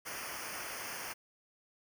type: noise with comb filter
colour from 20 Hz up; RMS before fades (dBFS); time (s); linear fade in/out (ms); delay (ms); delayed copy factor
pink; -42; 0.05-1.14; 20; 0.26; -0.95
effects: none